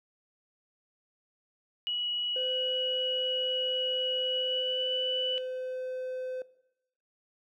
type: tone with pitch glide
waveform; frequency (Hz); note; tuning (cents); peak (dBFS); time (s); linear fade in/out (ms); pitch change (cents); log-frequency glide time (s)
sine; 2924 to 2970; F#7 to F#7; -21 to +6; -29; 1.87-5.38; 0; +27; 4.3-4.88
type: tone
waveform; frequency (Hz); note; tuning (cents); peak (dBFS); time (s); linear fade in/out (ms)
triangle; 512; C5; -38; -32; 2.36-6.42; 2
effects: noise-tail reverb RT60 0.8 s tail -18 dB re dry